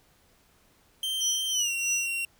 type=tone with pitch glide; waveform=45% pulse; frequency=3136 to 2746 Hz; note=G7 to F7; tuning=0 to -30 cents; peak=-28 dBFS; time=1.03-2.25 s; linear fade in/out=2 ms; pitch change=-230 cents; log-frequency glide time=1.52-1.7 s
type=tone with tremolo; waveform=sine; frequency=5900 Hz; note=F#8; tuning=6 cents flat; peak=-24 dBFS; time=1.2-2.08 s; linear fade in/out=20 ms; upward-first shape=triangle; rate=3.1 Hz; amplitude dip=100%
effects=pink hiss -63 dBFS RMS until 2.39 s